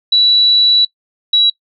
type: tone pair in turn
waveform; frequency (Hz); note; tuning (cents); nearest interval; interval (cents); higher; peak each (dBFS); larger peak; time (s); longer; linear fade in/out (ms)
sine; 3935 / 3899; B7 / B7; -7 / -23; unison; 16; first; -7; neither; 0.12-0.85 / 1.33-1.5; first; 5
effects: noise-tail reverb RT60 0.1 s tail -22 dB re dry